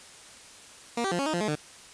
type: tone with pitch steps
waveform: 15% pulse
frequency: 236.1 / 388 / 175 / 276.8 / 311.5 / 173.7 / 213.1 / 150.7 Hz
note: A#3 / G4 / F3 / C#4 / D#4 / F3 / G#3 / D3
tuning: +22 / -18 / +4 / -2 / +2 / -9 / +45 / +45 cents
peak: -20 dBFS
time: 0.97-1.554 s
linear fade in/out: 5 ms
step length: 73 ms
effects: white hiss -49 dBFS RMS until 1.93 s + resampled to 22050 Hz